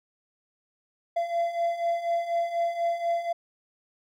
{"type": "beating tone pair", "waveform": "triangle", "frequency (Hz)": [679, 683.1], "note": ["F5", "F5"], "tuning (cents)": [-49, -38], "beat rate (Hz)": 4.1, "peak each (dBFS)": [-29, -24], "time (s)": [1.16, 3.33], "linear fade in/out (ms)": 10, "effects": []}